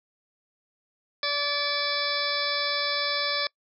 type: harmonic tone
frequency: 578 Hz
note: D5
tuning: 28 cents flat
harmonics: 1 / 2 / 3 / 4 / 6 / 7 / 8 / 9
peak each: -33 / -33 / -33 / -33 / -33 / -33 / -33 / -33 dBFS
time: 1.23-3.47 s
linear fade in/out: 2 ms
effects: noise-tail reverb RT60 0.1 s tail -25 dB re dry